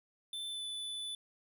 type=tone with pitch glide; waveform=square; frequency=3533 to 3488 Hz; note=A7 to A7; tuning=+6 to -16 cents; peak=-39 dBFS; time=0.33-1.15 s; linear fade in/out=2 ms; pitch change=-22 cents; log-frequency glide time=0.49-0.65 s; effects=none